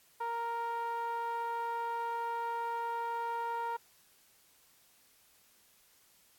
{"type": "tone with low-pass filter", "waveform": "5% pulse", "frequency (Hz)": 466.2, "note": "A#4", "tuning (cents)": 0, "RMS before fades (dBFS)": -36, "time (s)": [0.2, 3.77], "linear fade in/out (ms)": 10, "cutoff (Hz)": 1000, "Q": 3.5, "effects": ["white hiss -65 dBFS RMS until 6.38 s", "AAC 64 kbps"]}